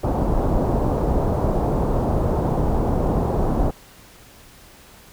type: low-pass noise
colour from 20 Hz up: pink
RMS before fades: -20 dBFS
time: 0.03-3.71 s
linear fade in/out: 10 ms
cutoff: 880 Hz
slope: 24 dB/octave
effects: pink hiss -47 dBFS RMS until 5.12 s